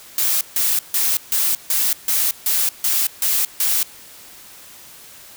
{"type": "noise bursts", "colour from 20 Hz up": "blue", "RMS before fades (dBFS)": -18, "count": 10, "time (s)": [0.18, 3.83], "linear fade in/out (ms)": 2, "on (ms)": 230, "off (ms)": 150, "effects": ["white hiss -42 dBFS RMS until 5.36 s"]}